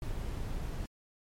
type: noise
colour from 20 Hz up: brown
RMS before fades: -36 dBFS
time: 0.02-0.86 s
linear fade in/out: 2 ms
effects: MP3 64 kbps